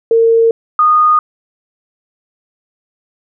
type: tone pair in turn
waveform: sine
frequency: 456.7 / 1231.3 Hz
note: A#4 / D#6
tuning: -36 / -18 cents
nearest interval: octave + perfect fourth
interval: 1718 cents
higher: second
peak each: -6 dBFS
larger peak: neither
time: 0.11-0.51 / 0.79-1.19 s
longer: neither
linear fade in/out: 2 ms
effects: none